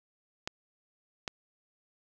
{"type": "clicks", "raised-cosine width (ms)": 0.2, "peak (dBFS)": -16, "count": 2, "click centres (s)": [0.475, 1.278], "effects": []}